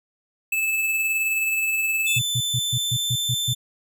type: tone with tremolo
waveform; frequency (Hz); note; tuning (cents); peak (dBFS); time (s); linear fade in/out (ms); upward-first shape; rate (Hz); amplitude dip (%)
square; 2618; E7; -13; -20; 0.52-2.19; 5; sine; 19; 30
type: tone with pitch glide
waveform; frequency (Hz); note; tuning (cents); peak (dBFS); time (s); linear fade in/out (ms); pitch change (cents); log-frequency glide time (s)
sawtooth; 3521 to 3545; A7 to A7; 0 to +12; -20; 2.06-3.55; 20; +12; 2.19-3.09
type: tone bursts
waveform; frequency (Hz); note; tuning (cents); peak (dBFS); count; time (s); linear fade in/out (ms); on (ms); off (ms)
sine; 123.47; B2; 0; -21; 8; 2.16-3.534; 10; 58; 130
effects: none